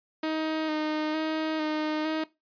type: tone with vibrato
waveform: sawtooth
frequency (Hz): 311.1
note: D#4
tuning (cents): 0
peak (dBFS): -23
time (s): 0.23-2.24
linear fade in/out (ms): 5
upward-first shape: square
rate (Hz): 1.1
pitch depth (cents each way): 20
effects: noise-tail reverb RT60 0.2 s tail -18 dB re dry + resampled to 11025 Hz